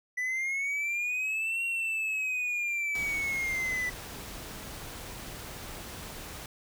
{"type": "linear two-way sweep", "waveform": "triangle", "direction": "up then down", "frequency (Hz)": [1975.5, 2748, 1975.5], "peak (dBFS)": -27, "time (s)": [0.17, 3.9], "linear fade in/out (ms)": 10, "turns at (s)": 1.64}
{"type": "noise", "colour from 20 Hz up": "pink", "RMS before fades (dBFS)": -42, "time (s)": [2.95, 6.46], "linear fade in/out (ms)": 2}
{"effects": []}